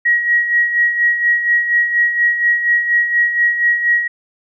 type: tone with tremolo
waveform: sine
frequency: 1902 Hz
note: A#6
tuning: 34 cents sharp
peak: -9 dBFS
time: 0.05-4.08 s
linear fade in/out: 10 ms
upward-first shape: sine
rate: 4.2 Hz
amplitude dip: 60%
effects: none